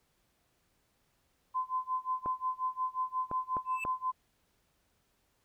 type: tone with tremolo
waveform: sine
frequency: 1026 Hz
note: C6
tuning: 34 cents flat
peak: -28 dBFS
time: 1.54-4.12 s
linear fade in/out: 20 ms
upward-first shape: sine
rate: 5.6 Hz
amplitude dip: 95%
type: clicks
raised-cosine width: 1 ms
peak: -24 dBFS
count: 4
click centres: 2.26 / 3.314 / 3.568 / 3.851 s
type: tone with exponential growth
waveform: triangle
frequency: 2637 Hz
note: E7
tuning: in tune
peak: -29 dBFS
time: 3.65-3.84 s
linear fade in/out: 2 ms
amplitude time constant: 40 ms
effects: pink hiss -74 dBFS RMS until 5.44 s